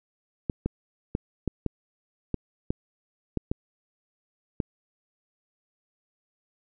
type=clicks; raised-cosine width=3 ms; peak=-13 dBFS; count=10; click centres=0.498 / 0.66 / 1.151 / 1.477 / 1.663 / 2.343 / 2.705 / 3.373 / 3.515 / 4.602 s; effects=none